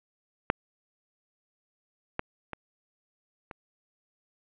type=clicks; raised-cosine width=0.5 ms; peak=-6 / -13 / -20 / -25 dBFS; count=4; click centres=0.501 / 2.194 / 2.533 / 3.512 s; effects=resampled to 8000 Hz + 8-bit